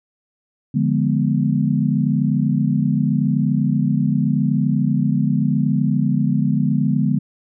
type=chord; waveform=sine; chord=D diminished seventh; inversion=none; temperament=equal; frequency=146.83 / 174.61 / 207.7 / 246.9 Hz; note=D3 / F3 / Ab3 / Cb4; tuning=0 / 0 / 0 / 0 cents; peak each=-19 / -23 / -20 / -21 dBFS; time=0.74-7.19 s; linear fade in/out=10 ms; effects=none

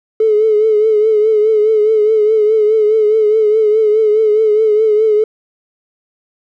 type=tone with vibrato; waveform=triangle; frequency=430.8 Hz; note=A4; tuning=37 cents flat; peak=-4 dBFS; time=0.2-5.24 s; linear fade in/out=5 ms; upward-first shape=triangle; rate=4.8 Hz; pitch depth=62 cents each way; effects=tanh soft clip ceiling -6 dBFS

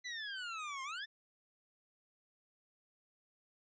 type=exponential two-way sweep; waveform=25% pulse; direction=down then up; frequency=2018 to 1046.5 to 1819 Hz; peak=-37 dBFS; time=0.04-1.06 s; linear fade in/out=20 ms; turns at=0.83 s; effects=resampled to 16000 Hz

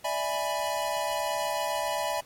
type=chord; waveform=square; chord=E dominant seventh; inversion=third; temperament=equal with one note detuned; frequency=591.4 / 659.3 / 830.6 / 987.8 Hz; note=D5 / E5 / G#5 / B5; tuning=+12 / 0 / 0 / 0 cents; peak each=-34 dBFS; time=0.04-2.21 s; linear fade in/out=10 ms; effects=pink hiss -56 dBFS RMS until 2.25 s + AAC 48 kbps

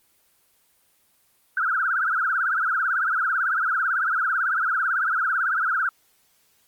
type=tone with vibrato; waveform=sine; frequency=1429 Hz; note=F6; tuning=39 cents sharp; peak=-20 dBFS; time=1.57-5.89 s; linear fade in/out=2 ms; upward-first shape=triangle; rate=18 Hz; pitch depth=220 cents each way; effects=white hiss -63 dBFS RMS until 6.67 s + Opus 24 kbps

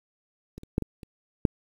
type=clicks; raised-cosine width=3 ms; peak=-27 / -30 / -10 / -17 / -29 / -6 dBFS; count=6; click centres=0.58 / 0.634 / 0.781 / 0.823 / 1.032 / 1.452 s; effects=8-bit

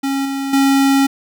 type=tone with level steps; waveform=square; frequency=273.6 Hz; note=C#4; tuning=23 cents flat; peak=-17 / -20 / -11 dBFS; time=0.03-1.07 s; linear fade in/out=10 ms; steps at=0.25 / 0.53 s; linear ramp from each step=5 ms; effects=none

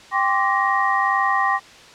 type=tone cluster; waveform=sine; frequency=788 / 1054 / 1156 / 1880 Hz; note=G5 / C6 / D6 / A#6; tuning=+9 / +12 / -28 / +14 cents; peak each=-22 dBFS; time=0.11-1.6 s; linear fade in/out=50 ms; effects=white hiss -44 dBFS RMS until 1.94 s + low-pass 5000 Hz 12 dB/octave

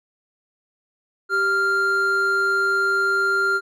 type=tone pair together; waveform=triangle; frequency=390 / 1394.2 Hz; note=G4 / F6; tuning=-9 / -3 cents; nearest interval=octave + minor seventh; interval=2206 cents; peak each=-24 / -16 dBFS; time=1.29-3.61 s; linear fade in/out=50 ms; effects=none

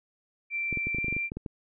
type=tone with pitch glide; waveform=sine; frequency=2349 to 2363 Hz; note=D7 to D7; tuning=0 to +10 cents; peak=-28 dBFS; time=0.5-1.3 s; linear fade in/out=50 ms; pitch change=+10 cents; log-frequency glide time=0.97-1.02 s
type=clicks; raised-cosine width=3 ms; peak=-22 dBFS; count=12; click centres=0.727 / 0.773 / 0.87 / 0.947 / 0.985 / 1.045 / 1.083 / 1.126 / 1.166 / 1.319 / 1.37 / 1.462 s
effects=none

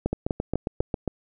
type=two click trains; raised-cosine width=2 ms; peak=-10 / -12 dBFS; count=4 / 8; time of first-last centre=0.06-0.804 / 0.13-1.077 s; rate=4.03 / 7.39 Hz; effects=none

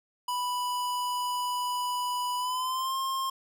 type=tone with pitch glide; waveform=square; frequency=987.8 to 1064.8 Hz; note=B5 to C6; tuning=0 to +30 cents; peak=-29 dBFS; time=0.28-3.3 s; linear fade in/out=5 ms; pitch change=+130 cents; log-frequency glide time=2.37-2.96 s; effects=none

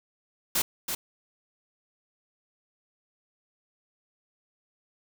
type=noise with echo; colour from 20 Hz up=white; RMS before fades=-25 dBFS; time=0.55-0.62 s; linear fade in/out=5 ms; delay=330 ms; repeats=1; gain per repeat=-6 dB; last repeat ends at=0.95 s; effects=none

